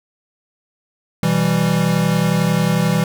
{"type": "chord", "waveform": "square", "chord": "E minor", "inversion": "second", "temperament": "equal with one note detuned", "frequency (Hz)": [125.34, 164.81, 196], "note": ["B2", "E3", "G3"], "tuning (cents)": [26, 0, 0], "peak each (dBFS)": [-23, -17, -20], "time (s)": [1.23, 3.04], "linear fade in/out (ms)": 2, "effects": []}